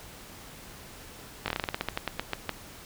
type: slowing click train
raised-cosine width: 0.3 ms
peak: -12 dBFS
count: 16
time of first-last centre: 1.46-2.493 s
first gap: 20 ms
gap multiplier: 1.16
effects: pink hiss -47 dBFS RMS until 2.85 s